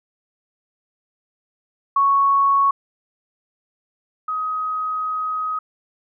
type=tone pair in turn; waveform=sine; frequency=1108.7 / 1260.5 Hz; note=C#6 / D#6; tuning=0 / +22 cents; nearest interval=major second; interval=222 cents; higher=second; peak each=-13 / -21 dBFS; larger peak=first; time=1.96-2.71 / 4.28-5.59 s; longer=second; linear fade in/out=5 ms; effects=none